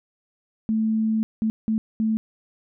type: tone bursts at uneven times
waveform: sine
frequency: 220 Hz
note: A3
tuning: in tune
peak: -19 dBFS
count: 4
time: 0.69-1.23 / 1.42-1.5 / 1.68-1.78 / 2-2.17 s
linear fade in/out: 0 ms
effects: none